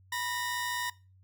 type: tone pair together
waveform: sawtooth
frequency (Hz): 979 / 1843.7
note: B5 / A#6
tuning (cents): -15 / -20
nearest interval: major seventh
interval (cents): 1095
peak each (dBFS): -31 / -31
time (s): 0.12-0.9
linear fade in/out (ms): 5
effects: noise-tail reverb RT60 0.3 s tail -20 dB re dry + added 94 Hz sine -57 dBFS peak until 1.23 s